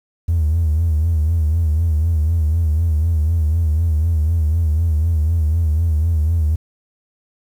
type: tone with vibrato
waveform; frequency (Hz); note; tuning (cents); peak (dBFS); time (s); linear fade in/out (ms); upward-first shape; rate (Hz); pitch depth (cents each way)
triangle; 80.1; E2; -49; -10; 0.28-6.56; 10; sine; 4; 100
effects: tanh soft clip ceiling -10 dBFS + 8-bit